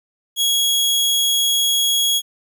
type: tone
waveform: sawtooth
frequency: 3322 Hz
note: G#7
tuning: in tune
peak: -12 dBFS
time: 0.36-2.22 s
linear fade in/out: 50 ms
effects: 9-bit